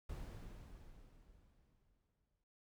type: noise with exponential decay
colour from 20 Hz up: brown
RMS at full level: -45 dBFS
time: 0.09-2.44 s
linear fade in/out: 5 ms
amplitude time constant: 510 ms
effects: none